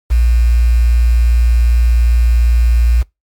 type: tone with quantisation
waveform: sine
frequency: 58.7 Hz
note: A#1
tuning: 13 cents sharp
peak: -7 dBFS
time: 0.1-3.03 s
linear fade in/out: 20 ms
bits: 5
effects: noise-tail reverb RT60 0.2 s tail -24 dB re dry + MP3 96 kbps